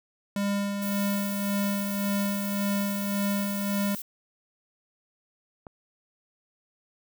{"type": "tone with tremolo", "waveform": "square", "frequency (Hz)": 201.1, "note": "G3", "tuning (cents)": 44, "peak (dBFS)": -25, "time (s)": [0.36, 3.95], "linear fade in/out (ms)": 2, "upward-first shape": "sine", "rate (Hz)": 1.8, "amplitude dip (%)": 40}
{"type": "noise", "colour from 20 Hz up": "violet", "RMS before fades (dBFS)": -37, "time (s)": [0.82, 4.02], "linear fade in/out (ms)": 2}
{"type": "click", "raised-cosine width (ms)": 1, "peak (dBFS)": -27, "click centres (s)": 5.668}
{"effects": []}